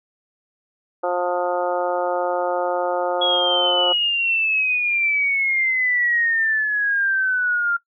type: harmonic tone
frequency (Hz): 177.7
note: F3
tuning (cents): +30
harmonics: 2 / 3 / 4 / 5 / 6 / 7 / 8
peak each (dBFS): -28 / -22 / -26 / -27 / -39 / -30 / -36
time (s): 1.03-3.93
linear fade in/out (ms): 10
type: exponential sweep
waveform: sine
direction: down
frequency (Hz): 3339 to 1387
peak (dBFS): -17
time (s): 3.21-7.77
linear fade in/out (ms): 10
effects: noise-tail reverb RT60 0.1 s tail -19 dB re dry